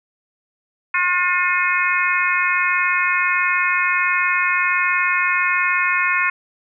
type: harmonic tone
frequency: 358.6 Hz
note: F4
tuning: 46 cents sharp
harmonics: 3 / 4 / 5 / 6 / 7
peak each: -22 / -22 / -22 / -22 / -22 dBFS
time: 0.94-6.3 s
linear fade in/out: 5 ms
effects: none